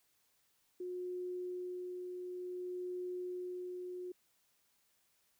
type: tone with tremolo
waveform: sine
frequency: 361.3 Hz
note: F#4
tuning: 41 cents flat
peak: -38 dBFS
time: 0.8-4.12 s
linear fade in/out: 5 ms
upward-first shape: sine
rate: 0.56 Hz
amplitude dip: 30%
effects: white hiss -75 dBFS RMS until 5.39 s